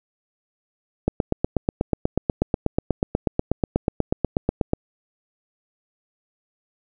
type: click train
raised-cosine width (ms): 2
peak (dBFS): -5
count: 31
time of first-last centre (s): 1.08-4.734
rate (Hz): 8.21
effects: none